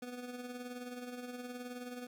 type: tone with tremolo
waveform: 25% pulse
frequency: 246.9 Hz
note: B3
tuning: in tune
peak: -37 dBFS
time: 0.02-2.07 s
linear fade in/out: 5 ms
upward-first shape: sine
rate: 19 Hz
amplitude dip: 50%
effects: none